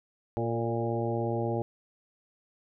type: harmonic tone with a mistuned harmonic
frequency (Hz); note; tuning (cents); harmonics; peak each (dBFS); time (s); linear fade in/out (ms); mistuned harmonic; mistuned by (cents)
116.54; A#2; 0; 1 / 2 / 3 / 4 / 5 / 6 / 7; -32 / -36 / -33 / -35 / -36 / -41 / -37; 0.37-1.62; 0; 4; -28
effects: none